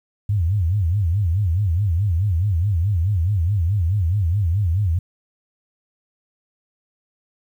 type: tone with vibrato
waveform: sine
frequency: 92.5 Hz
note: F#2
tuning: in tune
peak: -16 dBFS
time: 0.29-4.99 s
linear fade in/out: 5 ms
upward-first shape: sine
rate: 4.7 Hz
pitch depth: 240 cents each way
effects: 9-bit